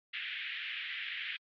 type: band-pass noise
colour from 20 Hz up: pink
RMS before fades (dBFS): -40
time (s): 0.13-1.37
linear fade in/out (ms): 10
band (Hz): 1700 to 3400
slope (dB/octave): 48
effects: AAC 64 kbps